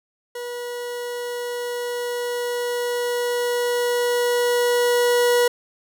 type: tone with level ramp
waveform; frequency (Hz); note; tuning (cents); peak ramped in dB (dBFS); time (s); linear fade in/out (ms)
40% pulse; 484.4; B4; -34; -28 to -14; 0.35-5.48; 5
effects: none